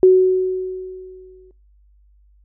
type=tone with exponential decay; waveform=sine; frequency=372.1 Hz; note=F#4; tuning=10 cents sharp; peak=-5 dBFS; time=0.03-1.51 s; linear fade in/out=1 ms; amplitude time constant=320 ms; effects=noise-tail reverb RT60 0.3 s tail -26 dB re dry + added 50 Hz sine -50 dBFS peak until 2.44 s